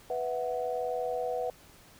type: chord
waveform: sine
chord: B suspended fourth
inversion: none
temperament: equal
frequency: 493.9 / 659.3 / 740 Hz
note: B4 / E5 / F#5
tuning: 0 / 0 / 0 cents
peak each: -32 / -36 / -35 dBFS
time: 0.1-1.5 s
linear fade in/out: 2 ms
effects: pink hiss -56 dBFS RMS until 1.99 s